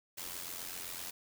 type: noise with amplitude modulation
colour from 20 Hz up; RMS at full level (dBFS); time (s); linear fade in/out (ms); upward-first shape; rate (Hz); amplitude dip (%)
white; -40; 0.17-1.11; 10; sine; 87.8; 65
effects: none